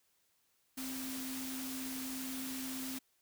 sine tone in noise, 261.6 Hz, C4, in tune, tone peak -41 dBFS, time 0.77-2.99 s, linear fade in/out 10 ms, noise white, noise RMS -44 dBFS, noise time 0.77-2.99 s, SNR 0 dB, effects white hiss -75 dBFS RMS until 3.21 s

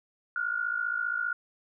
sine tone pair together, 1407.9 / 1463 Hz, F6 / F#6, +14 / -20 cents, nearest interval minor second, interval 66 cents, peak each -30 / -31 dBFS, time 0.36-1.33 s, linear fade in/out 2 ms, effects none

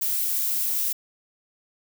violet noise, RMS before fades -25 dBFS, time 0.01-0.93 s, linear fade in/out 10 ms, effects none

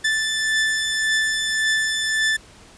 sawtooth beating tone pair, 1757 / 1758.8 Hz, A6 / A6, -3 / -1 cents, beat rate 1.8 Hz, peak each -24 / -16 dBFS, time 0.04-2.37 s, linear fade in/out 10 ms, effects pink hiss -47 dBFS RMS until 2.77 s + resampled to 22050 Hz

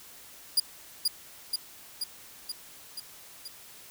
sawtooth tone with echo, 4847 Hz, D#8, 46 cents flat, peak -17 dBFS, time 0.57-0.6 s, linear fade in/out 5 ms, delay 480 ms, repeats 6, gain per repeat -3 dB, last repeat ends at 3.48 s, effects white hiss -50 dBFS RMS until 3.9 s

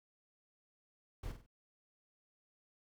brown noise with echo, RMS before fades -42 dBFS, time 1.23-1.32 s, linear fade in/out 5 ms, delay 48 ms, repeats 3, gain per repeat -8 dB, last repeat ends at 1.464 s, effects none

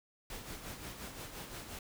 pink noise with tremolo, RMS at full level -44 dBFS, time 0.3-1.79 s, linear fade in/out 2 ms, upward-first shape sine, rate 5.7 Hz, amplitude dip 50%, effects none

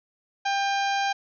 harmonic tone with a mistuned harmonic, 793 Hz, G5, 20 cents sharp, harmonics 1 / 2 / 3 / 4 / 5 / 6 / 7 / 8, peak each -24 / -30 / -34 / -36 / -38 / -40 / -41 / -42 dBFS, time 0.45-1.13 s, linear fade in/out 10 ms, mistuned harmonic 3, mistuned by +34 cents, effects none

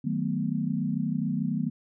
sine chord, B dominant seventh, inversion first, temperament equal with one note detuned, 155.56 / 186.82 / 220 / 246.9 Hz, D#3 / F#3 / A3 / B3, 0 / +17 / 0 / 0 cents, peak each -31 dBFS, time 0.04-1.7 s, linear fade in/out 10 ms, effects none

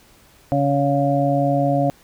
harmonic tone, 140.4 Hz, C#3, 22 cents sharp, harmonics 1 / 2 / 4 / 5, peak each -21 / -21 / -21 / -21 dBFS, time 0.52-1.9 s, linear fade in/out 0 ms, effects pink hiss -52 dBFS RMS until 2.03 s

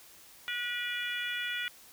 harmonic tone with a mistuned harmonic, 485.2 Hz, B4, 31 cents flat, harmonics 3 / 4 / 5 / 6 / 7, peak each -37 / -38 / -39 / -40 / -40 dBFS, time 0.48-1.68 s, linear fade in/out 0 ms, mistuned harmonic 5, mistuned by -16 cents, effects white hiss -55 dBFS RMS until 1.92 s

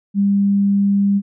sine tone, 199.8 Hz, G3, 33 cents sharp, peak -12 dBFS, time 0.14-1.22 s, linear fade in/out 50 ms, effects none

